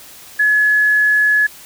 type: tone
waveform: sine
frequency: 1700 Hz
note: G#6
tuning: 40 cents sharp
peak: -10 dBFS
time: 0.39-1.47 s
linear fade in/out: 10 ms
effects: white hiss -39 dBFS RMS until 1.65 s